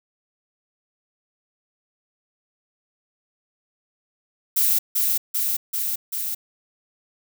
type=noise with echo; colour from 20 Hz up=violet; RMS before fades=-19 dBFS; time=4.56-4.79 s; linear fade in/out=10 ms; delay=390 ms; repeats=4; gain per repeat=-2 dB; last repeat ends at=6.35 s; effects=none